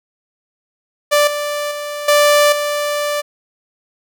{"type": "tone with level steps", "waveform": "sawtooth", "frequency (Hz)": 587.3, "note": "D5", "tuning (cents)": 0, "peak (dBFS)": [-6, -15, -19, -5, -13], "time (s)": [1.11, 3.22], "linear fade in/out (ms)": 20, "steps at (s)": [1.27, 1.71, 2.08, 2.52], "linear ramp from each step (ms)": 5, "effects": []}